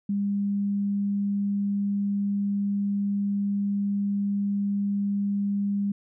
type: tone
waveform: sine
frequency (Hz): 201.2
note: G3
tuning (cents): +45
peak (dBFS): -23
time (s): 0.09-5.92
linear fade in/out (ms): 5
effects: none